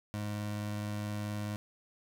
25% pulse tone with vibrato, 104.5 Hz, G#2, 11 cents sharp, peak -31 dBFS, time 0.14-1.56 s, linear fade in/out 0 ms, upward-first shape triangle, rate 19 Hz, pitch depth 10 cents each way, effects none

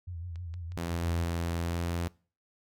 sine tone with vibrato, 86.1 Hz, F2, 24 cents flat, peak -36 dBFS, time 0.07-1.25 s, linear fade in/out 10 ms, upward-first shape sine, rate 6.4 Hz, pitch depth 78 cents each way
clicks, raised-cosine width 0.2 ms, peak -36 dBFS, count 5, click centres 0.358 / 0.54 / 0.72 / 0.85 / 1.186 s
sawtooth tone with pitch glide, 84.7 to 85.59 Hz, E2 to F2, +48 to -34 cents, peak -26 dBFS, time 0.77-2.08 s, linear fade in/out 0 ms, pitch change +18 cents, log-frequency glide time 1.63-1.78 s
effects noise-tail reverb RT60 0.4 s tail -23 dB re dry

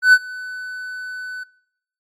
triangle tone with ADSR envelope, 1500 Hz, F#6, 23 cents sharp, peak -3 dBFS, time 0.02-1.44 s, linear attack 110 ms, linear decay 51 ms, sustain -22 dB, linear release 12 ms, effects noise-tail reverb RT60 0.8 s tail -25 dB re dry + AAC 48 kbps

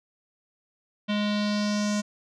square tone with low-pass filter sweep, 207.9 Hz, G#3, 2 cents sharp, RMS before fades -26 dBFS, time 1.08-2.02 s, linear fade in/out 20 ms, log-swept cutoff 3300 to 6900 Hz, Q 3.1, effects none

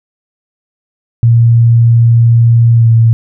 sine tone with pitch glide, 116.7 to 114.3 Hz, A#2 to A#2, +2 to -34 cents, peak -3 dBFS, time 1.23-3.13 s, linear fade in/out 0 ms, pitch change -36 cents, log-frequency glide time 2.74-2.89 s, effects none

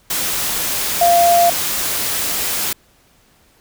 sine tone in noise, 692 Hz, F5, 16 cents flat, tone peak -9 dBFS, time 1.01-1.5 s, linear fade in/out 5 ms, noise white, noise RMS -20 dBFS, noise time 0.1-2.73 s, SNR +8 dB, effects pink hiss -54 dBFS RMS until 3.6 s

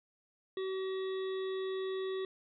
harmonic tone, 380 Hz, F#4, 46 cents sharp, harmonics 1 / 3 / 5 / 7 / 9 / 10, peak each -34 / -49 / -50 / -62 / -52 / -53 dBFS, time 0.57-2.25 s, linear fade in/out 2 ms, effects none

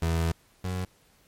30% pulse tone pair in turn, 82.7 / 91.8 Hz, E2 / F#2, +6 / -13 cents, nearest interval major second, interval 181 cents, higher second, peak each -21 / -26 dBFS, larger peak first, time 0.02-0.32 / 0.64-0.85 s, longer first, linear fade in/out 5 ms, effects pink hiss -62 dBFS RMS until 1.27 s + MP3 64 kbps

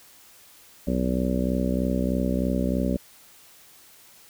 harmonic tone, 63.2 Hz, B1, 41 cents sharp, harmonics 1 / 2 / 3 / 4 / 5 / 6 / 7 / 8 / 9, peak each -29 / -36 / -26 / -27 / -34 / -36 / -37 / -37 / -32 dBFS, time 0.87-2.97 s, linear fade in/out 5 ms, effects white hiss -52 dBFS RMS until 4.29 s

